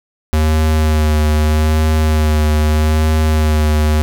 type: tone with vibrato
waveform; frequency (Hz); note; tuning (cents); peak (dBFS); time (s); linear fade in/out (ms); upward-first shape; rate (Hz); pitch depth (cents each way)
square; 77.2; D#2; -13; -11; 0.33-4.02; 0; sine; 0.8; 23
effects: none